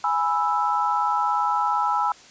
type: chord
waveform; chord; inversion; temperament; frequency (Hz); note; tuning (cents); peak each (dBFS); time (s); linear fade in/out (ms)
sine; E major; first; equal; 830.6 / 987.8 / 1318.5; G#5 / B5 / E6; 0 / 0 / 0; -24; 0.04-2.12; 2
effects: white hiss -48 dBFS RMS until 2.3 s + resampled to 16000 Hz